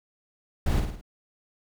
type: noise with echo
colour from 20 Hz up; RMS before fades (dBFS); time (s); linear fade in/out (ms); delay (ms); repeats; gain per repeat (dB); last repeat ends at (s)
brown; -23; 0.66-0.8; 5; 53; 4; -5; 1.012
effects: none